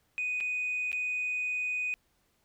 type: tone with dropouts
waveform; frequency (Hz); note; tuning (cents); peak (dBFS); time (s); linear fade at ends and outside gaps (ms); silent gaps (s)
sine; 2489; D#7; 0; -28; 0.18-1.94; 0; 0.403-0.408 / 0.917-0.929
effects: tanh soft clip ceiling -26 dBFS + pink hiss -72 dBFS RMS until 2.44 s